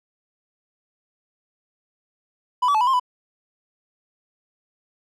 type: tone with pitch steps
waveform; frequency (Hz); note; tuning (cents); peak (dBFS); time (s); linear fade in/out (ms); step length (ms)
triangle; 994 / 1146 / 867 / 984 / 1059 / 995; B5 / D6 / A5 / B5 / C6 / B5; +11 / -43 / -26 / -7 / +21 / +13; -14; 2.62-2.998; 10; 63
effects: none